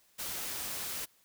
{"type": "noise", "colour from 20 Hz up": "white", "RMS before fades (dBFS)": -38, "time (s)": [0.18, 1.06], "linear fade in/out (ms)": 20, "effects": ["white hiss -67 dBFS RMS until 1.24 s"]}